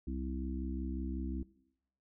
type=harmonic tone; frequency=65.5 Hz; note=C2; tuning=2 cents sharp; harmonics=1 / 3 / 4 / 5; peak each=-38 / -43 / -42 / -44 dBFS; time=0.07-1.43 s; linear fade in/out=5 ms; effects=noise-tail reverb RT60 0.8 s tail -20 dB re dry